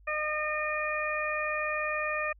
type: harmonic tone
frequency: 609 Hz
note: D#5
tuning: 37 cents flat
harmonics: 1 / 2 / 3 / 4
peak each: -34 / -34 / -34 / -34 dBFS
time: 0.07-2.33 s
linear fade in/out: 10 ms
effects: added 50 Hz sine -54 dBFS peak until 2.39 s